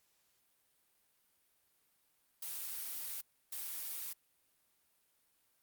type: noise bursts at uneven times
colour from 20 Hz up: blue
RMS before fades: -42 dBFS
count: 2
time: 2.42-3.21 / 3.52-4.13 s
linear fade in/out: 5 ms
effects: white hiss -75 dBFS RMS until 5.62 s + Opus 48 kbps